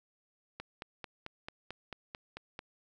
click train, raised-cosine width 0.3 ms, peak -25 dBFS, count 10, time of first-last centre 0.6-2.591 s, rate 4.52 Hz, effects none

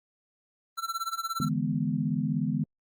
square tone with tremolo, 1345 Hz, E6, 34 cents sharp, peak -28 dBFS, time 0.77-1.49 s, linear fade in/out 20 ms, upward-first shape sine, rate 17 Hz, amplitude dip 90%
sine chord, E dominant seventh, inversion third, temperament equal with one note detuned, 146.83 / 163.3 / 207.7 / 246.9 Hz, D3 / E3 / G#3 / B3, 0 / -16 / 0 / 0 cents, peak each -31 dBFS, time 1.4-2.64 s, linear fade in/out 2 ms
effects Opus 32 kbps

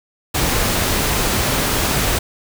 pink noise, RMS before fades -18 dBFS, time 0.34-2.19 s, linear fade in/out 10 ms, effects none

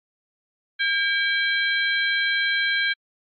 harmonic tone with a mistuned harmonic, 804 Hz, G5, 44 cents sharp, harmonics 2 / 3 / 4 / 5, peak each -22 / -26 / -28 / -30 dBFS, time 0.79-2.94 s, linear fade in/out 20 ms, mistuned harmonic 3, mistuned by -81 cents, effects AAC 64 kbps

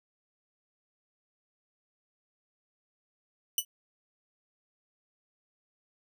10% pulse tone with exponential decay, 2971 Hz, F#7, 6 cents sharp, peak -13 dBFS, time 3.58-3.65 s, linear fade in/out 2 ms, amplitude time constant 15 ms, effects none

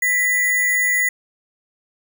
sine tone with sample-and-hold, 1976 Hz, B6, in tune, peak -15 dBFS, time 0.02-1.09 s, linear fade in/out 5 ms, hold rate 8820 Hz, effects none

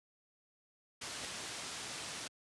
white low-pass noise, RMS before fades -44 dBFS, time 1.01-2.28 s, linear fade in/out 10 ms, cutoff 7000 Hz, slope 12 dB/octave
pink noise with exponential growth, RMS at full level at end -38 dBFS, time 1.15-1.25 s, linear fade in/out 1 ms, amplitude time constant 20 ms
effects high-pass 80 Hz 12 dB/octave + resampled to 24000 Hz

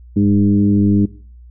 sine tone with frequency modulation, 203 Hz, G#3, 39 cents flat, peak -10 dBFS, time 0.16-1.06 s, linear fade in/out 10 ms, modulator 101 Hz, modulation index 1.1, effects noise-tail reverb RT60 0.5 s tail -22 dB re dry + added 60 Hz sine -37 dBFS peak until 1.5 s

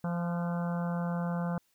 harmonic tone with a mistuned harmonic, 172.9 Hz, F3, 17 cents flat, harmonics 1 / 3 / 4 / 5 / 6 / 7 / 8 / 9, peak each -30 / -40 / -42 / -44 / -46 / -47 / -48 / -49 dBFS, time 0.04-1.58 s, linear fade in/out 2 ms, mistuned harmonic 9, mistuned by -45 cents, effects white hiss -72 dBFS RMS until 1.74 s

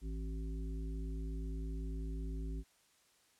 harmonic tone with a mistuned harmonic, 54 Hz, A1, 32 cents flat, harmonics 1 / 3 / 5 / 7, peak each -38 / -48 / -49 / -54 dBFS, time 0.01-2.64 s, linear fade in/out 50 ms, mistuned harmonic 3, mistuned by +26 cents, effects white hiss -70 dBFS RMS until 3.39 s + low-pass 10000 Hz 12 dB/octave

